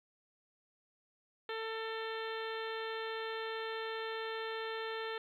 harmonic tone with a mistuned harmonic, 446.2 Hz, A4, 24 cents sharp, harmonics 1 / 2 / 3 / 4 / 5 / 6 / 7 / 8 / 9, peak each -40 / -46 / -46 / -45 / -52 / -53 / -51 / -51 / -55 dBFS, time 1.49-5.18 s, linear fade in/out 2 ms, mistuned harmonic 9, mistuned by +31 cents, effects 12-bit

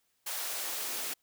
white noise with high-pass filter sweep, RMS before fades -36 dBFS, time 0.26-1.14 s, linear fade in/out 10 ms, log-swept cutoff 670 to 270 Hz, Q 1, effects white hiss -75 dBFS RMS until 1.22 s

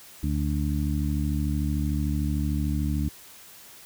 harmonic tone, 73.4 Hz, D2, in tune, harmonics 1 / 2 / 3 / 4, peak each -26 / -29 / -31 / -32 dBFS, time 0.23-3.09 s, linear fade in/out 5 ms, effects white hiss -48 dBFS RMS until 3.85 s

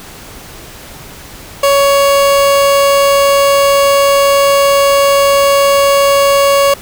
30% pulse tone, 559 Hz, C#5, 14 cents sharp, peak -4 dBFS, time 1.63-6.74 s, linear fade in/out 5 ms, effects pink hiss -32 dBFS RMS until 6.81 s

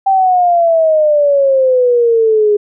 sine exponential sweep, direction down, 784 to 411.1 Hz, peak -7 dBFS, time 0.06-2.57 s, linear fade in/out 10 ms, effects none

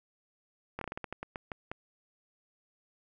slowing click train, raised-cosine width 0.5 ms, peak -22 dBFS, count 12, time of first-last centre 0.79-1.715 s, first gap 23 ms, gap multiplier 1.24, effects none

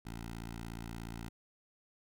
10% pulse tone with notch filter, 56.9 Hz, A#1, 41 cents flat, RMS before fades -44 dBFS, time 0.05-1.29 s, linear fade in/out 10 ms, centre 480 Hz, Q 1.5, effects none

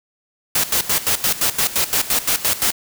white noise with tremolo, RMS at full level -17 dBFS, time 0.55-2.72 s, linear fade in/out 5 ms, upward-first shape square, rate 5.8 Hz, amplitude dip 80%, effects none

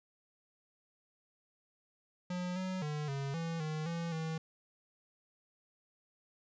square tone with pitch steps, 179.7 / 186.3 / 150.1 / 138.2 / 165.7 / 155 / 168.2 / 160.4 Hz, F3 / F#3 / D3 / C#3 / E3 / D#3 / E3 / E3, +50 / +12 / +38 / -5 / +9 / -6 / +35 / -47 cents, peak -36 dBFS, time 2.3-4.38 s, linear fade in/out 5 ms, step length 260 ms, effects resampled to 16000 Hz

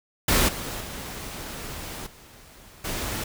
pink noise with level steps, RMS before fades -20 / -33 / -36 / -49 / -30 dBFS, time 0.28-3.24 s, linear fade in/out 5 ms, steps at 0.48 / 0.8 / 2.06 / 2.84 s, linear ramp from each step 10 ms, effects none

